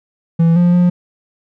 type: tone with pitch steps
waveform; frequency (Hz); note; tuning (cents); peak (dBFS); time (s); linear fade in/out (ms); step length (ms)
triangle; 166.1 / 175.3 / 177.2; E3 / F3 / F3; +13 / +7 / +25; -6; 0.39-0.9; 10; 170
effects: none